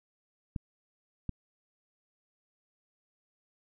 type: clicks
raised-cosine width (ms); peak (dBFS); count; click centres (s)
5; -21; 2; 0.562 / 1.293
effects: none